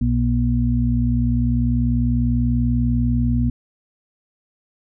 harmonic tone, 60.2 Hz, B1, 44 cents flat, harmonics 1 / 2 / 4, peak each -20 / -20 / -20 dBFS, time 0.01-3.5 s, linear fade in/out 5 ms, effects none

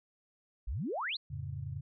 sine exponential sweep, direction up, 44.34 to 4500 Hz, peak -33 dBFS, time 0.67-1.17 s, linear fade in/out 10 ms
sine chord, F augmented, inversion none, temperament equal with one note detuned, 87.31 / 108.49 / 138.59 Hz, F2 / A2 / C#3, 0 / -24 / 0 cents, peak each -42 / -42 / -40 dBFS, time 1.3-1.81 s, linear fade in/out 10 ms
effects none

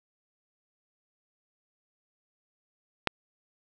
click, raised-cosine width 0.3 ms, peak -7 dBFS, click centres 3.073 s, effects none

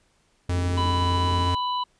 white low-pass noise, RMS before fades -37 dBFS, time 0.49-1.49 s, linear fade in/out 5 ms, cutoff 430 Hz, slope 96 dB/octave
square tone, 88.9 Hz, F2, 31 cents sharp, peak -23 dBFS, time 0.49-1.55 s, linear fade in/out 5 ms
harmonic tone, 993 Hz, B5, 9 cents sharp, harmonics 1 / 3 / 4, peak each -24 / -34 / -36 dBFS, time 0.77-1.84 s, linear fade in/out 10 ms
effects pink hiss -65 dBFS RMS until 1.99 s + resampled to 22050 Hz

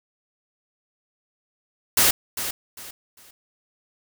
white noise with echo, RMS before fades -17 dBFS, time 1.97-2.11 s, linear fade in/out 5 ms, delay 400 ms, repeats 3, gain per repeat -11 dB, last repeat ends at 3.31 s, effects none

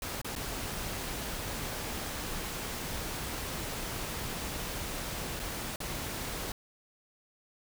pink noise with dropouts, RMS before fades -37 dBFS, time 0.02-6.52 s, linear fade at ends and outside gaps 2 ms, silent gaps 0.216-0.245 / 0.353-0.361 / 5.395-5.398 / 5.76-5.803 s, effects none

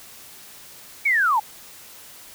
sine linear sweep, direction down, 2300 to 808 Hz, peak -16 dBFS, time 1.05-1.4 s, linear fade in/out 10 ms, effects white hiss -44 dBFS RMS until 2.34 s

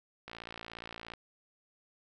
click train, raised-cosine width 0.3 ms, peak -27 dBFS, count 50, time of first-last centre 0.28-1.137 s, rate 57.2 Hz, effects none

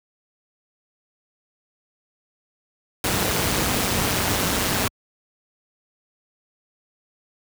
pink noise with amplitude modulation, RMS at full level -19 dBFS, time 3.04-4.88 s, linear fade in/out 2 ms, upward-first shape sine, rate 192 Hz, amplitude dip 60%, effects high-pass 60 Hz 12 dB/octave

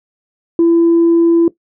sine tone, 336 Hz, E4, 33 cents sharp, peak -5 dBFS, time 0.59-1.48 s, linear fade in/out 2 ms, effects noise-tail reverb RT60 0.1 s tail -17 dB re dry + tanh soft clip ceiling -4 dBFS

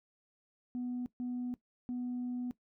sine tone bursts at uneven times, 246.9 Hz, B3, in tune, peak -33 dBFS, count 3, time 0.75-1.06 / 1.2-1.54 / 1.89-2.51 s, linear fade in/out 0 ms, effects noise-tail reverb RT60 0.1 s tail -18 dB re dry + tanh soft clip ceiling -32 dBFS

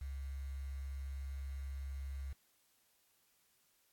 sine tone with quantisation, 68 Hz, C#2, 33 cents flat, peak -40 dBFS, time 0.01-2.33 s, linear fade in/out 5 ms, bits 10, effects white hiss -74 dBFS RMS until 3.92 s + AAC 64 kbps

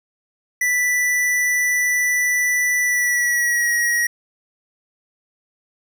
square tone with pitch glide, 1975.5 to 1900.5 Hz, B6 to A#6, 0 to +33 cents, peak -17 dBFS, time 0.61-4.07 s, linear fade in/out 5 ms, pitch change -67 cents, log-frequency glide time 2.82-3.72 s, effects none

